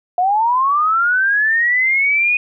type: linear sweep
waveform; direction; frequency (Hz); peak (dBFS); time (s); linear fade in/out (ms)
sine; up; 701 to 2489; -12; 0.18-2.37; 2
effects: none